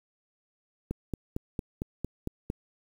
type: click train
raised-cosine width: 3 ms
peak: -18 dBFS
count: 8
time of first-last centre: 0.91-2.501 s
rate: 4.4 Hz
effects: 8-bit